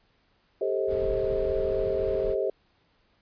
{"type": "chord", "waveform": "sine", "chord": "A half-diminished seventh", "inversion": "third", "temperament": "just", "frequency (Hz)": [396, 440, 528, 633.6], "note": ["G4", "A4", "C5", "Eb5"], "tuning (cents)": [18, 0, 16, 31], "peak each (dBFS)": [-28, -31, -30, -31], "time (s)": [0.61, 2.5], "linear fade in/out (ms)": 5}
{"type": "noise", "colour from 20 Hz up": "brown", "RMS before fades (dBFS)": -36, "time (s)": [0.87, 2.36], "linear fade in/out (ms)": 50}
{"effects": ["pink hiss -67 dBFS RMS until 3.21 s", "resampled to 11025 Hz"]}